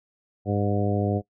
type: harmonic tone with a mistuned harmonic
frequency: 101.5 Hz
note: G#2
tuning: 39 cents flat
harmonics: 1 / 2 / 3 / 4 / 5 / 6 / 7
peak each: -25 / -28 / -30 / -31 / -32 / -33 / -33 dBFS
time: 0.45-1.22 s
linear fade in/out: 50 ms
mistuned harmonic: 7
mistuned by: +29 cents
effects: noise-tail reverb RT60 0.1 s tail -20 dB re dry